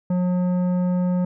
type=tone with tanh clipping; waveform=sine; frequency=180 Hz; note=F#3; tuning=47 cents flat; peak=-20 dBFS; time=0.1-1.25 s; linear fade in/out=5 ms; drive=11 dB; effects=none